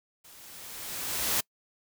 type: noise with level ramp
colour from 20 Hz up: white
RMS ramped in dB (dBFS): -53 to -26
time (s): 0.24-1.41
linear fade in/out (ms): 10
effects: noise-tail reverb RT60 0.1 s tail -26 dB re dry